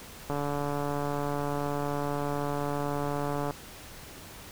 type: click train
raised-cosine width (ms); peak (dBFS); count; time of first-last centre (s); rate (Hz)
1; -18; 463; 0.3-3.508; 144
effects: pink hiss -46 dBFS RMS until 4.51 s